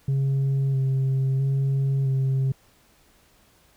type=tone with vibrato; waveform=sine; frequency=134.9 Hz; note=C#3; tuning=47 cents flat; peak=-17 dBFS; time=0.08-2.52 s; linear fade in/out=5 ms; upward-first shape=square; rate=0.76 Hz; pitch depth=18 cents each way; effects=tanh soft clip ceiling -19 dBFS + pink hiss -59 dBFS RMS until 3.76 s